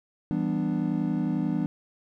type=chord; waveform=triangle; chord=E minor seventh; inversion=none; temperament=equal with one note detuned; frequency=164.81 / 196 / 246.9 / 296.2 Hz; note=E3 / G3 / B3 / D4; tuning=0 / 0 / 0 / +15 cents; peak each=-28 dBFS; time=0.31-1.66 s; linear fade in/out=0 ms; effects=none